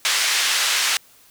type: band-pass noise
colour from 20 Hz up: pink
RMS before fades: -20 dBFS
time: 0.05-0.97 s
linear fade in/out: 0 ms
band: 1800 to 7700 Hz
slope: 12 dB/octave
effects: white hiss -52 dBFS RMS until 1.3 s